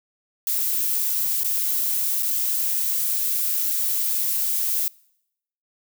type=noise with dropouts; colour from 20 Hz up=violet; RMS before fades=-23 dBFS; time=0.47-4.88 s; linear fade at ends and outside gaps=1 ms; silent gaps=1.434-1.445 / 2.225-2.23 s; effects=noise-tail reverb RT60 0.8 s tail -25 dB re dry